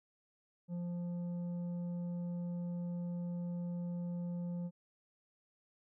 triangle tone with tanh clipping, 174.61 Hz, F3, in tune, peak -38 dBFS, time 0.68-4.71 s, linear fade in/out 50 ms, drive 11 dB, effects none

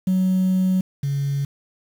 sine tone pair in turn, 186.3 / 140.09 Hz, F#3 / C#3, +12 / +19 cents, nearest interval perfect fourth, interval 493 cents, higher first, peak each -14 / -19 dBFS, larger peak first, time 0.07-0.81 / 1.03-1.45 s, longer first, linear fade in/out 5 ms, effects tanh soft clip ceiling -14 dBFS + 7-bit

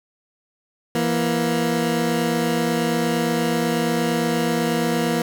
20% pulse tone pair together, 167.34 / 236.8 Hz, E3 / A#3, +26 / +27 cents, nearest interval tritone, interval 601 cents, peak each -18 / -16 dBFS, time 0.95-5.22 s, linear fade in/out 2 ms, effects none

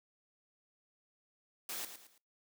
white noise with echo, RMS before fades -41 dBFS, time 1.69-1.85 s, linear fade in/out 2 ms, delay 110 ms, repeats 3, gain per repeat -9 dB, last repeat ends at 2.18 s, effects noise-tail reverb RT60 0.3 s tail -24 dB re dry + high-pass 200 Hz 12 dB/octave

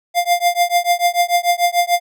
square tone with tremolo, 700 Hz, F5, 4 cents sharp, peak -10 dBFS, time 0.14-2 s, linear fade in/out 50 ms, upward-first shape triangle, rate 6.8 Hz, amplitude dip 100%, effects none

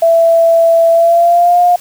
sine tone with pitch glide, 665 to 708.6 Hz, E5 to F5, +15 to +25 cents, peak -5 dBFS, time 0.02-1.76 s, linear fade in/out 5 ms, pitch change +110 cents, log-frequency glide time 0.9-1.61 s, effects white hiss -36 dBFS RMS until 1.8 s

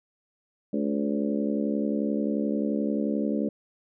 harmonic tone with a mistuned harmonic, 71.4 Hz, D2, 48 cents flat, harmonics 3 / 4 / 5 / 6 / 7 / 8, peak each -27 / -29 / -35 / -35 / -36 / -36 dBFS, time 0.73-3.49 s, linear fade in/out 5 ms, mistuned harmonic 7, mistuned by +27 cents, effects none

